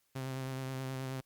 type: tone with vibrato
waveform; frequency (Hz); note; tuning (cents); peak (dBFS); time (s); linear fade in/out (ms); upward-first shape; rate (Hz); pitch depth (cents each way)
sawtooth; 131.8; C3; +13; -33; 0.15-1.21; 10; sine; 9.4; 23
effects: white hiss -75 dBFS RMS until 1.25 s + Opus 48 kbps